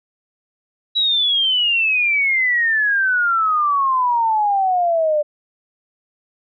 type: exponential sweep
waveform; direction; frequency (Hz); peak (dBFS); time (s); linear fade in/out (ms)
sine; down; 3920 to 588; -14; 0.95-5.23; 20
effects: none